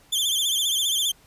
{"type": "tone with vibrato", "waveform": "sawtooth", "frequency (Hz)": 3322, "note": "G#7", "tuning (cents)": 0, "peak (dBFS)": -18, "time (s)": [0.12, 1.12], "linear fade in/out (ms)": 10, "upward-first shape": "sine", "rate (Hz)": 15, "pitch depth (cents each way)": 120, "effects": ["pink hiss -56 dBFS RMS until 1.26 s", "resampled to 32000 Hz"]}